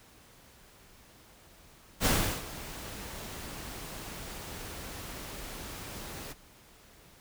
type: noise with ADSR envelope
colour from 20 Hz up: pink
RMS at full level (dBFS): -25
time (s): 2-6.34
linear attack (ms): 53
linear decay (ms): 360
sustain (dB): -17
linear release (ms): 25
effects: pink hiss -57 dBFS RMS until 7.2 s